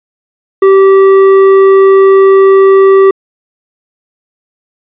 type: tone with hard clipping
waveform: sine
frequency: 387.7 Hz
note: G4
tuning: 19 cents flat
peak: -3 dBFS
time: 0.62-3.11 s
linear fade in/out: 5 ms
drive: 8 dB
effects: resampled to 8000 Hz